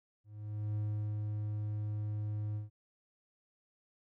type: tone with ADSR envelope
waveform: triangle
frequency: 105.5 Hz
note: G#2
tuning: 28 cents sharp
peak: -30 dBFS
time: 0.24-2.7 s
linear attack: 520 ms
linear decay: 390 ms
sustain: -2 dB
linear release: 140 ms
effects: none